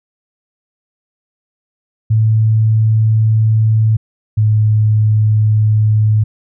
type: tone pair in turn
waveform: sine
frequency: 110 / 107.61 Hz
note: A2 / A2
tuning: 0 / -38 cents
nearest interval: unison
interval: 38 cents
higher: first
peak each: -8 dBFS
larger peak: neither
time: 2.1-3.97 / 4.37-6.24 s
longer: neither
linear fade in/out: 10 ms
effects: none